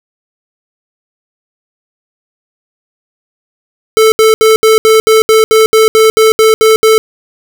square tone bursts, 440 Hz, A4, in tune, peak -4 dBFS, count 14, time 3.97-6.98 s, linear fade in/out 0 ms, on 150 ms, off 70 ms, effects none

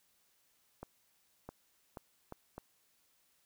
accelerating click train, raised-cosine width 1 ms, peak -30 dBFS, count 5, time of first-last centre 0.83-2.58 s, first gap 660 ms, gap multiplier 0.73, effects white hiss -73 dBFS RMS until 3.45 s

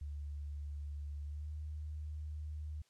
sine tone with pitch glide, 72.8 to 75.89 Hz, D2 to D#2, -15 to -43 cents, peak -40 dBFS, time 0.01-2.82 s, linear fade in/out 5 ms, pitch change +72 cents, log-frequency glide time 1.24-1.5 s, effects white hiss -74 dBFS RMS until 2.89 s + low-pass 8000 Hz 12 dB/octave

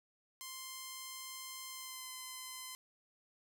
5% pulse tone with pitch glide, 1046.5 to 1029.1 Hz, C6 to C6, 0 to -29 cents, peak -33 dBFS, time 0.41-2.75 s, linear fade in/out 0 ms, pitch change -29 cents, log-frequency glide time 1.7-2.09 s, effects none

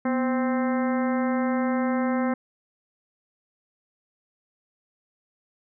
harmonic tone with a mistuned harmonic, 261 Hz, C4, 4 cents flat, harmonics 1 / 2 / 3 / 4 / 5 / 6 / 7 / 8, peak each -23 / -29 / -33 / -35 / -37 / -39 / -40 / -41 dBFS, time 0.05-2.34 s, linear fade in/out 5 ms, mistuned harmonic 1, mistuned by -95 cents, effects none

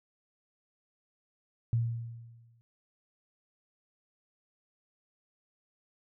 sine tone with exponential decay, 116.3 Hz, A#2, 4 cents flat, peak -23 dBFS, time 1.73-2.61 s, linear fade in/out 0 ms, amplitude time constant 190 ms, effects none

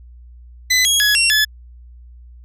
20% pulse tone with pitch steps, 2012 / 3306 / 1682 / 2737 / 1720 Hz, B6 / G#7 / G#6 / F7 / A6, +32 / -9 / +22 / -36 / -40 cents, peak -7 dBFS, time 0.7-1.45 s, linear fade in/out 10 ms, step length 150 ms, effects added 60 Hz sine -38 dBFS peak until 2.44 s + resampled to 32000 Hz

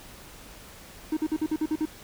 triangle tone bursts, 311.1 Hz, D#4, in tune, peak -21 dBFS, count 8, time 1.12-1.855 s, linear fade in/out 5 ms, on 49 ms, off 49 ms, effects pink hiss -47 dBFS RMS until 2.03 s

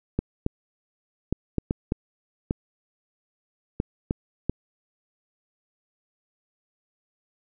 clicks, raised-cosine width 3 ms, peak -10 dBFS, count 10, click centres 0.19 / 0.464 / 1.326 / 1.583 / 1.709 / 1.921 / 2.509 / 3.801 / 4.109 / 4.496 s, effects none

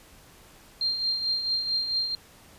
sine tone with tremolo, 4186 Hz, C8, in tune, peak -22 dBFS, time 0.81-2.15 s, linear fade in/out 2 ms, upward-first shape triangle, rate 4.5 Hz, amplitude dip 60%, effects pink hiss -53 dBFS RMS until 2.58 s + resampled to 32000 Hz

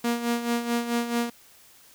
sawtooth tone with tremolo, 236.5 Hz, A#3, 25 cents sharp, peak -18 dBFS, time 0.04-1.3 s, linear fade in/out 5 ms, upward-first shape sine, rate 4.6 Hz, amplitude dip 65%, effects white hiss -54 dBFS RMS until 1.94 s

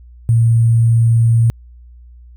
sine tone with sample-and-hold, 115.2 Hz, A#2, 20 cents flat, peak -8 dBFS, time 0.29-1.5 s, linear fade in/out 0 ms, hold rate 8820 Hz, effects added 60 Hz sine -37 dBFS peak until 2.36 s

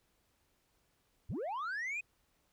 sine linear sweep, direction up, 51.7 to 2546 Hz, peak -33 dBFS, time 1.29-2.01 s, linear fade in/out 10 ms, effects tanh soft clip ceiling -35 dBFS + pink hiss -75 dBFS RMS until 2.52 s

